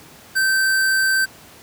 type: tone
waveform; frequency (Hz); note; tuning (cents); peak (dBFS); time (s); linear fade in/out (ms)
square; 1552; G6; -18; -16; 0.35-1.26; 20
effects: pink hiss -44 dBFS RMS until 1.62 s + high-pass 100 Hz 12 dB/octave